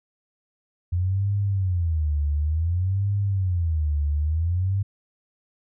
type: tone with vibrato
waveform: sine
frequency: 85.9 Hz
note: F2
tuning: 28 cents flat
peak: -20 dBFS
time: 0.92-4.83 s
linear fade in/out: 10 ms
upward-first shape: sine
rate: 0.56 Hz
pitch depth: 280 cents each way
effects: none